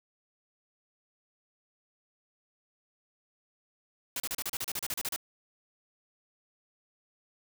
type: noise bursts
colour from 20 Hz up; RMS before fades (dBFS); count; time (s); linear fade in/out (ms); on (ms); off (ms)
white; -34; 14; 4.16-5.162; 2; 40; 34
effects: none